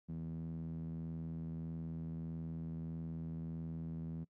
sawtooth tone with band-pass filter, 81.6 Hz, E2, 17 cents flat, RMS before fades -43 dBFS, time 0.08-4.25 s, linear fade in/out 20 ms, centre 190 Hz, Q 5.9, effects noise-tail reverb RT60 0.1 s tail -23 dB re dry

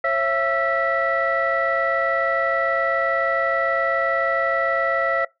sine tone cluster, 543 / 670 / 1332 / 1952 Hz, C#5 / E5 / E6 / B6, -36 / +28 / +18 / -21 cents, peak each -23 dBFS, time 0.04-5.25 s, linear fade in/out 5 ms, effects noise-tail reverb RT60 0.2 s tail -23 dB re dry + tanh soft clip ceiling -10 dBFS

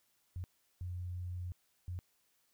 sine tone bursts at uneven times, 89.4 Hz, F2, 41 cents sharp, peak -38 dBFS, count 3, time 0.36-0.44 / 0.81-1.52 / 1.88-1.99 s, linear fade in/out 0 ms, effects white hiss -75 dBFS RMS until 2.53 s

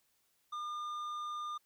sine tone with tanh clipping, 1207 Hz, D6, 47 cents sharp, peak -39 dBFS, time 0.52-1.58 s, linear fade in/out 10 ms, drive 8 dB, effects white hiss -75 dBFS RMS until 1.65 s

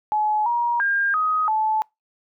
sine tone with pitch steps, 851 / 950 / 1607 / 1256 / 869 Hz, G#5 / A#5 / G6 / D#6 / A5, +42 / +33 / +43 / +16 / -22 cents, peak -18 dBFS, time 0.12-1.82 s, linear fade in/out 0 ms, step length 340 ms, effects noise-tail reverb RT60 0.2 s tail -26 dB re dry

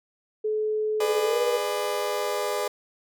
sine tone with pitch glide, 429.6 to 482.2 Hz, A4 to B4, -41 to -41 cents, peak -23 dBFS, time 0.44-1.58 s, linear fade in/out 10 ms, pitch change +200 cents, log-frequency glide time 1.24-1.39 s
30% pulse chord, G# diminished, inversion none, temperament just, 415.3 / 498.4 / 598 Hz, G#4 / B4 / D5, 0 / +16 / +31 cents, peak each -27 / -28 / -27 dBFS, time 1-2.68 s, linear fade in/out 5 ms
effects none

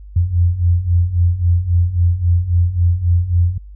sine beating tone pair, 85 / 88.7 Hz, F2 / F2, -46 / +27 cents, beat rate 3.7 Hz, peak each -17 / -13 dBFS, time 0.16-3.58 s, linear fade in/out 5 ms, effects added 50 Hz sine -33 dBFS peak until 3.75 s

